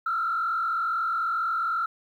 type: tone with frequency modulation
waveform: sine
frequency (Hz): 1347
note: E6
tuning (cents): +37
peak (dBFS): -23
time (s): 0.06-1.86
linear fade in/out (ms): 5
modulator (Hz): 42.2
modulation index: 1.3
effects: tanh soft clip ceiling -19 dBFS + 10-bit